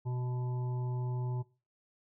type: harmonic tone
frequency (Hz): 124.6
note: B2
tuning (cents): +16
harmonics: 1 / 3 / 5 / 7 / 8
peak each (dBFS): -32 / -45 / -55 / -48 / -57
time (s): 0.05-1.43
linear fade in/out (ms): 20
effects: noise-tail reverb RT60 0.3 s tail -19 dB re dry